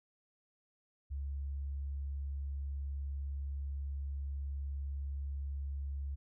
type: tone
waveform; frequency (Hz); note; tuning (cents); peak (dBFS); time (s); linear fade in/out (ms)
sine; 69.7; C#2; +10; -36; 1.1-6.16; 20
effects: none